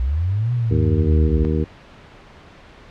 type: linear two-way sweep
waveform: sine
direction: up then down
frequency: 58.2 to 123.47 to 58.2 Hz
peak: -17 dBFS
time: 0-1.45 s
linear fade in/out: 0 ms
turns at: 0.53 s
type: harmonic tone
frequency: 77.78 Hz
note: D#2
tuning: in tune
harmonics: 1 / 2 / 3 / 4 / 5 / 6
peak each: -20 / -23 / -25 / -26 / -27 / -28 dBFS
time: 0.7-1.65 s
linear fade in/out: 20 ms
effects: pink hiss -44 dBFS RMS until 2.9 s + low-pass 3000 Hz 12 dB/octave